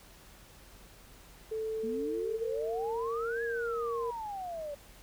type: tone with pitch glide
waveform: sine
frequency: 440 to 466.2 Hz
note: A4 to A#4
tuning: 0 to 0 cents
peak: -32 dBFS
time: 1.51-4.11 s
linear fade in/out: 10 ms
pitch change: +100 cents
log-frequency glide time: 1.7-3.54 s
type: exponential two-way sweep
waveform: sine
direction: up then down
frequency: 220 to 1704 to 565 Hz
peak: -36 dBFS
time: 1.83-4.75 s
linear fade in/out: 10 ms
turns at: 3.43 s
effects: added 45 Hz sine -58 dBFS peak until 5.02 s + pink hiss -56 dBFS RMS until 5.02 s

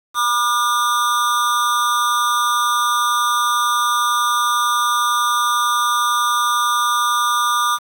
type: tone with amplitude modulation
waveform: square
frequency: 1200 Hz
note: D6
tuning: 37 cents sharp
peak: -12 dBFS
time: 0.14-7.79 s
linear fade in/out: 50 ms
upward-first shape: sine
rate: 231 Hz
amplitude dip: 85%
effects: 7-bit

